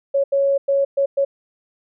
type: tone bursts at uneven times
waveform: sine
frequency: 554.4 Hz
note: C#5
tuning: in tune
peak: -14 dBFS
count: 5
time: 0.14-0.24 / 0.32-0.58 / 0.68-0.85 / 0.97-1.06 / 1.17-1.25 s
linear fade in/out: 10 ms
effects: none